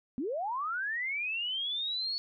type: linear sweep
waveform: sine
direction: up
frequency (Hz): 228.7 to 4435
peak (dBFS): -31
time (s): 0.18-2.18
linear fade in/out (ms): 0
effects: none